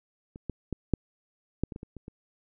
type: clicks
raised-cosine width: 3 ms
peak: -30 / -19 / -18 / -10 / -13 / -25 / -26 / -27 / -29 / -28 dBFS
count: 10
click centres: 0.359 / 0.497 / 0.727 / 0.937 / 1.636 / 1.722 / 1.761 / 1.831 / 1.967 / 2.081 s
effects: none